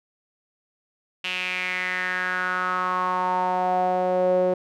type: tone with band-pass filter sweep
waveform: sawtooth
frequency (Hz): 182.8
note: F#3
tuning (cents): -21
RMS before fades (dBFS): -24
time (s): 1.24-4.54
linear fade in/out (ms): 5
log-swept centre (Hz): 2800 to 490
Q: 5.2
effects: none